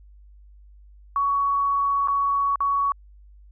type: tone with dropouts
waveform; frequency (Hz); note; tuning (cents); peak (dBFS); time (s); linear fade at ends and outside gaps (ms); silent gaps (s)
sine; 1121; C#6; +19; -19; 1.16-2.92; 1; 2.075-2.083 / 2.558-2.605
effects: added 50 Hz sine -46 dBFS peak until 3.51 s